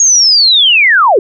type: linear sweep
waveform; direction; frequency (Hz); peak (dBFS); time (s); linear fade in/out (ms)
sine; down; 6670 to 349.2; -4; 0-1.19; 2
effects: none